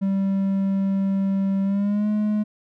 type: tone with pitch glide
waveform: triangle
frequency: 194.7 to 211.1 Hz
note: G3 to G#3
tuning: -12 to +29 cents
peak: -17 dBFS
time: 0.01-2.44 s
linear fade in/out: 20 ms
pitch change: +141 cents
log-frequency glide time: 1.63-2.08 s
effects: none